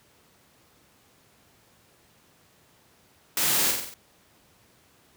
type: noise with echo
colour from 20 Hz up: white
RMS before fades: -25 dBFS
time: 3.37-3.71 s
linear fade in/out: 2 ms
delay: 46 ms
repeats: 5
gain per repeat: -4 dB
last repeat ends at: 3.94 s
effects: pink hiss -60 dBFS RMS until 5.16 s + high-pass 80 Hz 12 dB/octave